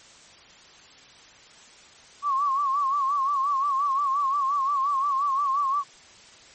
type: tone with vibrato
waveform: sine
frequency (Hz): 1112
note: C#6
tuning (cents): +5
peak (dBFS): -21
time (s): 2.22-5.84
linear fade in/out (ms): 50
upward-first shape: sine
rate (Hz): 5.7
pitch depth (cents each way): 89
effects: white hiss -50 dBFS RMS until 6.54 s + MP3 32 kbps